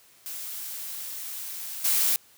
blue noise with level steps, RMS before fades -36 / -23 dBFS, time 0.26-2.16 s, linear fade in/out 0 ms, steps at 1.84 s, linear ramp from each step 10 ms, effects white hiss -57 dBFS RMS until 2.37 s + high-pass 60 Hz 12 dB/octave

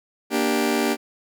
sawtooth chord, G minor, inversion first, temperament just, 235.2 / 294 / 392 Hz, Bb3 / D4 / G4, +16 / +2 / 0 cents, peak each -20 dBFS, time 0.3-0.97 s, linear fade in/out 50 ms, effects none

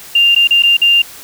sine tone with dropouts, 2794 Hz, F7, in tune, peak -6 dBFS, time 0.15-1.02 s, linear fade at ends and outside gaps 5 ms, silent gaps 0.35-0.361 / 0.474-0.507 / 0.624-0.634 / 0.769-0.816 s, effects white hiss -34 dBFS RMS until 1.23 s

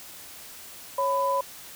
sine tone pair together, 552 / 999 Hz, C#5 / B5, -7 / +20 cents, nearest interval minor seventh, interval 1027 cents, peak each -26 / -24 dBFS, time 0.98-1.41 s, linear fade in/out 5 ms, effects white hiss -44 dBFS RMS until 1.75 s

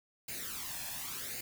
white noise with flanger, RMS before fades -41 dBFS, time 0.28-1.41 s, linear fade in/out 5 ms, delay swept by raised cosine 0.43 to 1.2 ms, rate 0.89 Hz, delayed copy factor +0.7, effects none

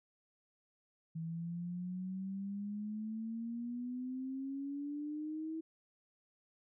sine exponential sweep, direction up, 161.4 to 323.7 Hz, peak -38 dBFS, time 1.15-5.61 s, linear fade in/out 10 ms, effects none

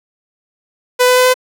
sawtooth tone with pitch steps, 498.6 / 501.8 / 505 / 508.2 Hz, B4 / B4 / B4 / B4, +16 / +28 / +39 / +49 cents, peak -4 dBFS, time 0.99-1.342 s, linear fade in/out 20 ms, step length 88 ms, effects none

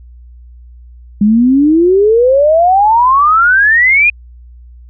sine exponential sweep, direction up, 201.4 to 2489 Hz, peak -5 dBFS, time 1.21-4.1 s, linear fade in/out 5 ms, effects added 60 Hz sine -33 dBFS peak until 4.89 s

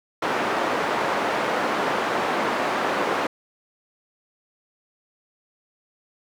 white band-pass noise, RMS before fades -24 dBFS, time 0.22-3.27 s, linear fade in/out 5 ms, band 260 to 1200 Hz, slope 12 dB/octave, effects none

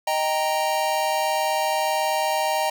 square chord, Eb major, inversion none, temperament equal, 622.3 / 784 / 932.3 Hz, Eb5 / G5 / Bb5, 0 / 0 / 0 cents, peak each -26 dBFS, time 0.07-2.7 s, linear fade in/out 5 ms, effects none

